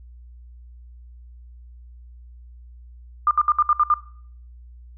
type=tone bursts; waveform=sine; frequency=1203 Hz; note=D6; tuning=41 cents sharp; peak=-13 dBFS; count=7; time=3.27-3.94 s; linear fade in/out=2 ms; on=40 ms; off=65 ms; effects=noise-tail reverb RT60 0.6 s tail -21 dB re dry + added 60 Hz sine -41 dBFS peak until 4.97 s